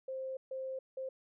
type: tone bursts at uneven times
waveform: sine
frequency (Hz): 526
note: C5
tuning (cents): +9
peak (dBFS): -37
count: 3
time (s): 0.08-0.37 / 0.51-0.79 / 0.97-1.09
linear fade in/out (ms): 5
effects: none

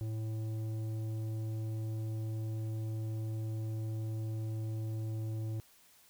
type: tone with tanh clipping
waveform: sine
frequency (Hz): 110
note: A2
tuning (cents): 0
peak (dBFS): -36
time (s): 0.01-5.6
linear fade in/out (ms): 0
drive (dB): 10
effects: white hiss -63 dBFS RMS until 6.09 s

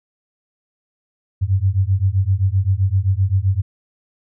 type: beating tone pair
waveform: sine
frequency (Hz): 92.5 / 100.2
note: F#2 / G2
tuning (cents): 0 / +38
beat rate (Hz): 7.7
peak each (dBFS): -17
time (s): 1.41-3.62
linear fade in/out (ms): 20
effects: none

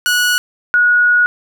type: tone pair in turn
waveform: sawtooth / sine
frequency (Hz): 1465 / 1454.9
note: F#6 / F#6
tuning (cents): -18 / -30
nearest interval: unison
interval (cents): 12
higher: first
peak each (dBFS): -8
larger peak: neither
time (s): 0.06-0.38 / 0.74-1.26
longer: second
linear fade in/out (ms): 0
effects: none

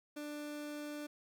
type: tone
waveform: 30% pulse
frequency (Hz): 295.7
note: D4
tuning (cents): +12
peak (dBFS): -39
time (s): 0.16-1.07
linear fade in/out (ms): 10
effects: none

